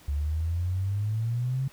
sine exponential sweep, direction up, 70.1 to 136.4 Hz, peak -25 dBFS, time 0.08-1.68 s, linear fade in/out 5 ms, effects pink hiss -54 dBFS RMS until 1.72 s

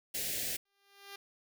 white band-stop noise, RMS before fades -36 dBFS, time 0.14-0.57 s, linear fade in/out 10 ms, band 720 to 1700 Hz, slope 48 dB/octave
5% pulse tone with exponential growth, 398.5 Hz, G4, 28 cents sharp, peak -32 dBFS, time 0.65-1.16 s, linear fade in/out 5 ms, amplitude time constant 110 ms
effects none

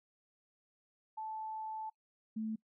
sine tone pair in turn, 874 / 219.4 Hz, A5 / A3, -12 / -5 cents, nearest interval 2 octaves, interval 2393 cents, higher first, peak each -39 / -35 dBFS, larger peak second, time 1.17-1.9 / 2.36-2.56 s, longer first, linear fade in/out 10 ms, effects noise-tail reverb RT60 0.1 s tail -23 dB re dry

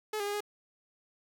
sawtooth tone with pitch steps, 428.3 / 405.8 / 409.4 / 414.9 Hz, A4 / G#4 / G#4 / G#4, -47 / -40 / -25 / -2 cents, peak -28 dBFS, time 0.13-0.406 s, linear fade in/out 5 ms, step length 69 ms, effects 11-bit

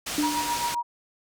white low-pass noise, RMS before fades -32 dBFS, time 0.06-0.75 s, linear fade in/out 10 ms, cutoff 7800 Hz, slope 12 dB/octave
sine tone with exponential decay, 297 Hz, D4, 20 cents sharp, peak -20 dBFS, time 0.18-0.78 s, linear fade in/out 2 ms, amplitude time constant 130 ms
sine tone with tremolo, 952 Hz, A#5, 36 cents sharp, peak -23 dBFS, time 0.22-0.83 s, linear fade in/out 20 ms, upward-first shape triangle, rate 7.5 Hz, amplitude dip 70%
effects none

